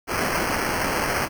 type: noise with sample-and-hold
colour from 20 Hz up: white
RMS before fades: -24 dBFS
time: 0.07-1.29 s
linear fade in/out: 50 ms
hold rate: 3675 Hz
effects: none